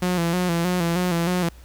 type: tone with vibrato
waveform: sawtooth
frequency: 174.61 Hz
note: F3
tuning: in tune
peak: -16 dBFS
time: 0.02-1.49 s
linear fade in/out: 5 ms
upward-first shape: square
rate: 3.2 Hz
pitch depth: 58 cents each way
effects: added 60 Hz sine -42 dBFS peak until 1.64 s + pink hiss -53 dBFS RMS until 1.64 s